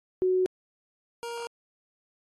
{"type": "tone pair in turn", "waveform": ["sine", "25% pulse"], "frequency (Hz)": [370, 469.7], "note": ["F#4", "A#4"], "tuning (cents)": [0, 13], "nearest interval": "major third", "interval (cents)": 413, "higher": "second", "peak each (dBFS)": [-21, -30], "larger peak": "first", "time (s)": [[0.22, 0.46], [1.23, 1.47]], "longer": "neither", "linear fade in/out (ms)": 0, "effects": ["AAC 32 kbps"]}